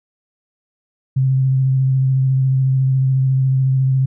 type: tone with vibrato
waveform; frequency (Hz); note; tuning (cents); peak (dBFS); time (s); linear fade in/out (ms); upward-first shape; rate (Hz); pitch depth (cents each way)
sine; 132.3; C3; +20; -12; 1.16-4.06; 10; square; 14; 14
effects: none